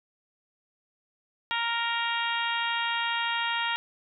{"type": "harmonic tone", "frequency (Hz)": 466.2, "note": "A#4", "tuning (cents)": 0, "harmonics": [2, 3, 4, 5, 6, 7, 8], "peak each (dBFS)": [-31, -33, -33, -37, -34, -35, -39], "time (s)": [1.51, 3.76], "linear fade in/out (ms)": 0, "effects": []}